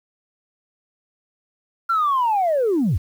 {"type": "linear sweep", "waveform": "sine", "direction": "down", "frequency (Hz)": [1385, 63.2], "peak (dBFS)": -15, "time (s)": [1.89, 2.98], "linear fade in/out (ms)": 10, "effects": ["tanh soft clip ceiling -13 dBFS", "8-bit"]}